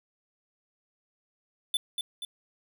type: tone with echo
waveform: square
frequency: 3508 Hz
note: A7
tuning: 6 cents flat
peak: -25 dBFS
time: 1.74-1.77 s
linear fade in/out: 2 ms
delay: 240 ms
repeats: 2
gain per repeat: -5 dB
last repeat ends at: 2.25 s
effects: none